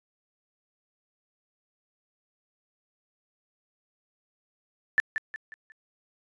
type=tone with echo; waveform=sine; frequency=1760 Hz; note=A6; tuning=in tune; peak=-17 dBFS; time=4.98-5 s; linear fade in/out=0 ms; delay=180 ms; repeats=4; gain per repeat=-8 dB; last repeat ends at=5.72 s; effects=resampled to 22050 Hz